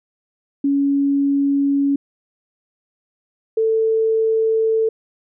sine tone pair in turn, 280 / 444.5 Hz, C#4 / A4, +18 / +18 cents, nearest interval minor sixth, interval 800 cents, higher second, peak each -14 dBFS, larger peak neither, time 0.64-1.96 / 3.57-4.89 s, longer neither, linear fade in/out 5 ms, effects none

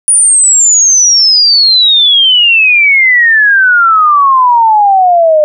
sine exponential sweep, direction down, 9690 to 598 Hz, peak -3 dBFS, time 0.08-5.44 s, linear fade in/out 0 ms, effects none

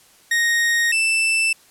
40% pulse tone pair in turn, 1865 / 2655 Hz, A#6 / E7, 0 / +12 cents, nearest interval tritone, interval 612 cents, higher second, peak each -15 dBFS, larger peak neither, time 0.31-0.92 / 0.92-1.53 s, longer neither, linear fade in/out 5 ms, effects white hiss -52 dBFS RMS until 1.7 s + low-pass 12000 Hz 12 dB/octave

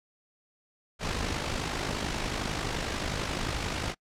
pink noise with amplitude modulation, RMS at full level -29 dBFS, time 0.99-3.95 s, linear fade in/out 50 ms, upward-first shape sine, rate 51.3 Hz, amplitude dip 55%, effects noise-tail reverb RT60 0.1 s tail -26 dB re dry + low-pass 6000 Hz 12 dB/octave

